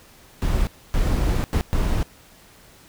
brown noise bursts at uneven times, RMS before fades -20 dBFS, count 4, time 0.42-0.67 / 0.94-1.44 / 1.53-1.61 / 1.73-2.03 s, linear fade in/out 0 ms, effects pink hiss -50 dBFS RMS until 2.88 s

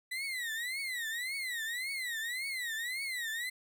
35% pulse tone with vibrato, 1975.5 Hz, B6, in tune, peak -33 dBFS, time 0.11-3.5 s, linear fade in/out 10 ms, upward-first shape triangle, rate 1.8 Hz, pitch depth 220 cents each way, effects none

